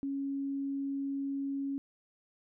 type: tone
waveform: sine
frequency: 276.3 Hz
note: C#4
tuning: 6 cents flat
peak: -32 dBFS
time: 0.03-1.78 s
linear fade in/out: 0 ms
effects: none